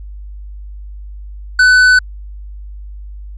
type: tone with tanh clipping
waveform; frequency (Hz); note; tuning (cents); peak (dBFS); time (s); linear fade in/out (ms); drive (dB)
sine; 1500; F#6; +23; -7; 1.59-1.99; 5; 13
effects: added 50 Hz sine -27 dBFS peak until 3.37 s + low-pass 7000 Hz 12 dB/octave